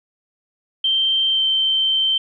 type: tone with pitch glide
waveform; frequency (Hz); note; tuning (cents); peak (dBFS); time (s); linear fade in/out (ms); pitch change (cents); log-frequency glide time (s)
sine; 3136 to 3113; G7 to G7; 0 to -13; -15; 0.84-2.18; 5; -13; 1.3-1.42
effects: none